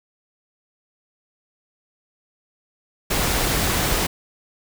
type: noise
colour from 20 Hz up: pink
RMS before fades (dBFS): -21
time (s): 3.1-4.07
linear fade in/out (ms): 10
effects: none